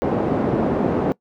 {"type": "band-pass noise", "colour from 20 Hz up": "pink", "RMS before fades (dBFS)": -20, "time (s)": [0.02, 1.12], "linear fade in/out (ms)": 0, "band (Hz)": [190, 580], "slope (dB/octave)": 12, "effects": ["noise-tail reverb RT60 0.1 s tail -21 dB re dry"]}